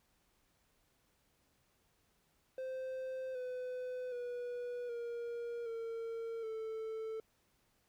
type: tone with pitch steps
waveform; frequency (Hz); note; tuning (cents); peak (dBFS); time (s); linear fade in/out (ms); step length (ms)
triangle; 520 / 503.4 / 487.4 / 471.9 / 456.9 / 442.3; C5 / B4 / B4 / A#4 / A#4 / A4; -11 / +33 / -23 / +21 / -35 / +9; -37; 2.58-7.2; 2; 770
effects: pink hiss -75 dBFS RMS until 7.88 s